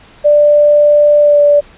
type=tone with pitch glide; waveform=sine; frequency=590 to 582.5 Hz; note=D5 to D5; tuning=+8 to -14 cents; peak=-4 dBFS; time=0.24-1.61 s; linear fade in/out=20 ms; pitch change=-22 cents; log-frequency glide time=1.2-1.41 s; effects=pink hiss -41 dBFS RMS until 1.77 s + resampled to 8000 Hz